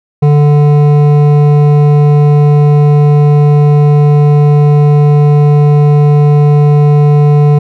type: tone with hard clipping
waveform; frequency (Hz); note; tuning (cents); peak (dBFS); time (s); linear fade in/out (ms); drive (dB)
sine; 146.83; D3; 0; -5; 0.22-7.59; 10; 11
effects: none